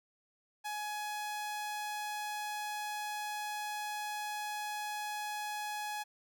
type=tone; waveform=sawtooth; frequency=840 Hz; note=G#5; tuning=19 cents sharp; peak=-33 dBFS; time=0.64-6.04 s; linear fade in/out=20 ms; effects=none